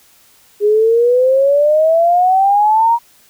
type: exponential sweep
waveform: sine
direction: up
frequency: 409.2 to 950 Hz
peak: -8 dBFS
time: 0.6-2.99 s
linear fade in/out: 50 ms
effects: white hiss -49 dBFS RMS until 3.29 s